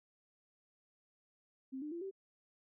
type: tone with pitch steps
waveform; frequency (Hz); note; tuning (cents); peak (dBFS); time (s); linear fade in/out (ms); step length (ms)
sine; 264.4 / 300.2 / 340.9 / 387.1; C4 / D4 / F4 / G4; +18 / +38 / -42 / -22; -40; 1.72-2.112; 20; 98
effects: none